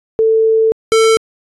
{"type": "tone pair in turn", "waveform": ["sine", "square"], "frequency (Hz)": [444.4, 446], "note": ["A4", "A4"], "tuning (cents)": [17, 23], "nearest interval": "unison", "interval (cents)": 6, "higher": "second", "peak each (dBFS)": -8, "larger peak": "neither", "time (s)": [[0.19, 0.72], [0.92, 1.17]], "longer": "first", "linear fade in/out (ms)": 0, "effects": ["resampled to 24000 Hz"]}